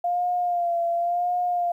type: tone with vibrato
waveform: sine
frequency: 698.5 Hz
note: F5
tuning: in tune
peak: -21 dBFS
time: 0.04-1.72 s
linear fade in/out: 5 ms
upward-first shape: sine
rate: 0.93 Hz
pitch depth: 41 cents each way
effects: 10-bit